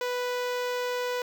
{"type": "tone with notch filter", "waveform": "sawtooth", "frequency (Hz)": 493.9, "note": "B4", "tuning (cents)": 0, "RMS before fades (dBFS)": -30, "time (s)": [0.01, 1.22], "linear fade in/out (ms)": 2, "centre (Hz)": 10000, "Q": 0.86, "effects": []}